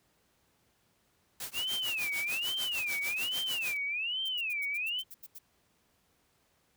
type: noise with tremolo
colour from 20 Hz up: white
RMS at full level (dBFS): -37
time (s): 1.4-3.77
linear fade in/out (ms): 2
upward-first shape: triangle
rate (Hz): 6.7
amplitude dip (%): 100
type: tone with vibrato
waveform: sine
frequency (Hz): 2652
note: E7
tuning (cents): +10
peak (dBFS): -31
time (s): 1.53-5.04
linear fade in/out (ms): 50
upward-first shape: sine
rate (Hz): 1.2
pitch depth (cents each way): 290
type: noise bursts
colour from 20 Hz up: violet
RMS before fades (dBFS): -46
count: 10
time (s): 4.25-5.389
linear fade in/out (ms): 10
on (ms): 41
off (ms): 81
effects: pink hiss -71 dBFS RMS until 6.76 s + high-pass 60 Hz 12 dB/octave